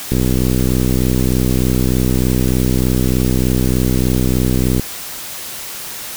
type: click train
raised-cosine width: 3 ms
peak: -3 dBFS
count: 297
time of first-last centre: 0.12-4.796 s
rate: 63.3 Hz
effects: white hiss -28 dBFS RMS until 6.16 s